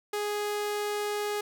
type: tone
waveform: sawtooth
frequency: 415.3 Hz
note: G#4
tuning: in tune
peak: -25 dBFS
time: 0.13-1.41 s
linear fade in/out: 5 ms
effects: none